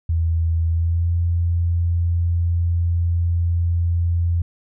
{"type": "tone with pitch glide", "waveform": "sine", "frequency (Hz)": [82.41, 85.51], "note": ["E2", "F2"], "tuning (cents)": [0, -36], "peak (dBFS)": -16, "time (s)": [0.09, 4.42], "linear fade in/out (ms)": 5, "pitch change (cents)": 64, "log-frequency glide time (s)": [0.68, 1.11], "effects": []}